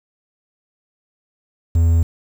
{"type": "tone", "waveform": "triangle", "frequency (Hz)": 83.1, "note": "E2", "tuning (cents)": 15, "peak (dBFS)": -9, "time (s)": [1.75, 2.03], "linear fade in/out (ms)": 5, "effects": ["7-bit"]}